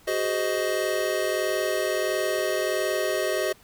square chord, Ab dominant seventh, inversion third, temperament just, 373.8 / 415.3 / 519.1 / 623 Hz, Gb4 / Ab4 / C5 / Eb5, +18 / 0 / -14 / +2 cents, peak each -30 / -32 / -32 / -28 dBFS, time 0.07-3.53 s, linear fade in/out 10 ms, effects pink hiss -55 dBFS RMS until 3.63 s

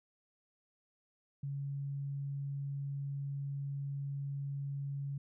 sine tone, 140 Hz, C#3, 18 cents sharp, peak -36 dBFS, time 1.43-5.18 s, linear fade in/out 5 ms, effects none

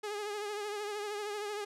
sawtooth tone with vibrato, 415.3 Hz, G#4, in tune, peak -32 dBFS, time 0.03-1.65 s, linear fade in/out 10 ms, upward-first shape triangle, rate 13 Hz, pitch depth 58 cents each way, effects low-pass 10000 Hz 12 dB/octave

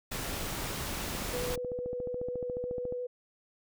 pink noise, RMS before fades -36 dBFS, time 0.11-1.56 s, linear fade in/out 10 ms
click train, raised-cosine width 2 ms, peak -27 dBFS, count 27, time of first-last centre 1.08-2.924 s, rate 14.1 Hz
sine tone with vibrato, 493.9 Hz, B4, in tune, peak -33 dBFS, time 1.33-3.07 s, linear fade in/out 10 ms, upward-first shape sine, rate 12 Hz, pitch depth 9 cents each way
effects none

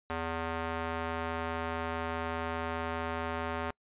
square tone with band-pass filter, 82.41 Hz, E2, in tune, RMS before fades -35 dBFS, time 0.1-3.71 s, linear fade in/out 0 ms, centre 1100 Hz, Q 0.8, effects noise-tail reverb RT60 0.1 s tail -26 dB re dry + resampled to 8000 Hz

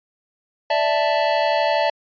square chord, D suspended second, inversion none, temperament equal, 587.3 / 659.3 / 880 Hz, D5 / E5 / A5, 0 / 0 / 0 cents, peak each -22 dBFS, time 0.7-1.9 s, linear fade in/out 5 ms, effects resampled to 11025 Hz

